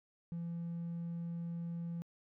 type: tone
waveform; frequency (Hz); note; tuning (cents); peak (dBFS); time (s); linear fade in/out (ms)
triangle; 169.6; E3; +50; -35; 0.32-2.02; 0
effects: tanh soft clip ceiling -33 dBFS